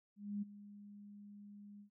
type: tone with ADSR envelope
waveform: sine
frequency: 204.5 Hz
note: G#3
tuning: 26 cents flat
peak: -36 dBFS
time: 0.16-1.9 s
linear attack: 260 ms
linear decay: 18 ms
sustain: -16 dB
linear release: 100 ms
effects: none